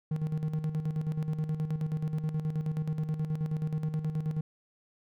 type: tone with tremolo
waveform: triangle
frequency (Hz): 155.56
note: D#3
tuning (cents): 0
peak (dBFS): -25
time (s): 0.11-4.41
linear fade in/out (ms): 5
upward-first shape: square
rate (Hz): 9.4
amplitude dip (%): 60
effects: none